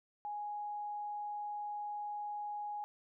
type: tone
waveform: sine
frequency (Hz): 830.6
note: G#5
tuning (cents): 0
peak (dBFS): -38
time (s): 0.25-2.84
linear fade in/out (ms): 0
effects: none